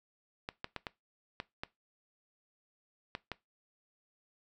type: clicks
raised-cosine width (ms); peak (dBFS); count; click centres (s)
0.3; -21; 8; 0.489 / 0.644 / 0.763 / 0.868 / 1.401 / 1.635 / 3.151 / 3.317
effects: noise-tail reverb RT60 0.2 s tail -20 dB re dry